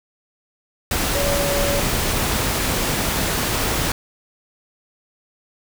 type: tone in noise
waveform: sine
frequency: 567 Hz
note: C#5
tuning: 39 cents sharp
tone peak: -22 dBFS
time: 1.15-1.8 s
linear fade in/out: 2 ms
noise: pink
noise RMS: -21 dBFS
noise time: 0.91-3.92 s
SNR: -4 dB
effects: none